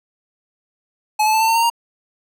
square tone with pitch steps, 854 / 866.9 / 880 / 893.4 / 906.9 / 920.6 / 934.5 Hz, G#5 / A5 / A5 / A5 / A#5 / A#5 / A#5, +48 / -26 / 0 / +26 / -48 / -22 / +4 cents, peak -14 dBFS, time 1.19-1.701 s, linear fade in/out 10 ms, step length 73 ms, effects none

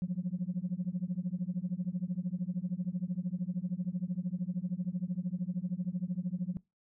sine tone with tremolo, 180 Hz, F#3, 47 cents flat, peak -26 dBFS, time 0.02-6.57 s, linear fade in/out 0 ms, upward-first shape triangle, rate 13 Hz, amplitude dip 100%, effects noise-tail reverb RT60 0.2 s tail -22 dB re dry + tanh soft clip ceiling -26 dBFS

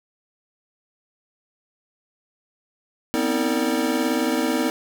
square tone cluster, 245.6 / 264 / 319 / 459.1 / 584 Hz, B3 / C4 / D#4 / A#4 / D5, -9 / +16 / +43 / -26 / -10 cents, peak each -27 / -27 / -25 / -29 / -31 dBFS, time 3.14-4.7 s, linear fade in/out 0 ms, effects 8-bit

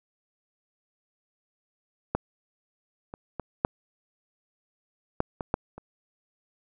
clicks, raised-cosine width 1 ms, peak -10 / -24 / -18 / -7 / -9 / -17 / -9 / -27 dBFS, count 8, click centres 2.15 / 3.139 / 3.397 / 3.649 / 5.204 / 5.408 / 5.541 / 5.78 s, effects none

